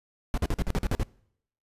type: noise bursts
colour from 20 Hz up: brown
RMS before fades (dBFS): -25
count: 9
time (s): 0.34-1.032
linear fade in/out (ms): 0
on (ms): 36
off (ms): 46
effects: noise-tail reverb RT60 0.7 s tail -24 dB re dry + resampled to 32000 Hz